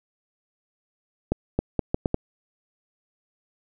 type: accelerating click train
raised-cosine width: 2 ms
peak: -8 dBFS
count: 6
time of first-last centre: 1.32-2.144 s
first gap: 270 ms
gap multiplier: 0.75
effects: none